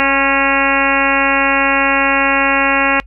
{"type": "harmonic tone with a mistuned harmonic", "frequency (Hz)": 275, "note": "C#4", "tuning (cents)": -14, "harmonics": [1, 2, 3, 4, 5, 6, 7, 8, 9, 10], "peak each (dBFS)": [-20, -20, -20, -20, -20, -20, -20, -20, -20, -20], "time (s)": [0, 3], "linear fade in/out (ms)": 0, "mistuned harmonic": 4, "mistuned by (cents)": -21, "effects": ["noise-tail reverb RT60 0.1 s tail -24 dB re dry", "added 50 Hz sine -35 dBFS peak until 3.06 s"]}